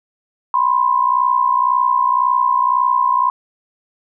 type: tone pair together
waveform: sine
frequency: 990 / 1051.9 Hz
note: B5 / C6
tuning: +4 / +9 cents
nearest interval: minor second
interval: 105 cents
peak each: -15 dBFS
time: 0.54-3.3 s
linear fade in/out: 2 ms
effects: none